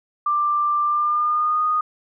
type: tone with pitch glide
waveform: sine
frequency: 1183 to 1235.4 Hz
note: D6 to D#6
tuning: +12 to -13 cents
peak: -17 dBFS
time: 0.26-1.81 s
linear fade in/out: 5 ms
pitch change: +75 cents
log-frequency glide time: 0.83-1.63 s
effects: none